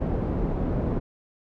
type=low-pass noise; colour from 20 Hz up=pink; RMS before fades=-26 dBFS; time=0-1 s; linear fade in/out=20 ms; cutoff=520 Hz; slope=12 dB/octave; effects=none